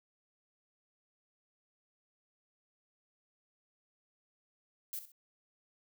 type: noise with echo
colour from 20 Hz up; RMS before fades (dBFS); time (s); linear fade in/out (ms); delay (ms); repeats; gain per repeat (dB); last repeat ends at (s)
violet; -40; 4.93-4.99; 0; 64; 2; -11; 5.118
effects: none